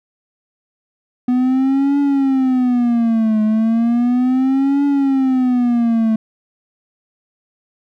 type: tone with vibrato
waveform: triangle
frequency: 246.9 Hz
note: B3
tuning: in tune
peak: -10 dBFS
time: 1.28-6.16 s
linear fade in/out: 5 ms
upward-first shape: triangle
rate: 0.35 Hz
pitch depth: 250 cents each way
effects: none